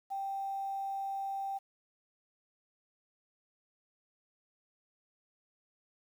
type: tone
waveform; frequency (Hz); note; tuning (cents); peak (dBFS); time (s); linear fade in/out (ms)
sine; 784; G5; 0; -34; 0.1-1.59; 20
effects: 10-bit